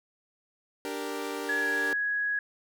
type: chord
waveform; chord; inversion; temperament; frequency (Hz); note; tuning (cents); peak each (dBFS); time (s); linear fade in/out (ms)
sawtooth; G minor; second; equal; 293.7 / 392 / 466.2; D4 / G4 / Bb4; 0 / 0 / 0; -33; 0.85-1.93; 0
type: tone with pitch glide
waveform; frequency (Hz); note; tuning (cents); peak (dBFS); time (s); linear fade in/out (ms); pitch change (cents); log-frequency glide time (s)
sine; 1688 to 1666.7; G#6 to G#6; +28 to +6; -26; 1.49-2.39; 2; -22; 1.6-1.67
effects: none